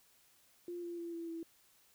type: tone with pitch steps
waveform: sine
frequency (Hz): 349.2 / 344.4 / 339.7 / 335 / 330.4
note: F4 / F4 / F4 / E4 / E4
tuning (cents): 0 / -24 / -48 / +28 / +4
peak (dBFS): -40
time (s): 0.68-1.43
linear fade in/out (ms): 2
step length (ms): 150
effects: white hiss -68 dBFS RMS until 1.94 s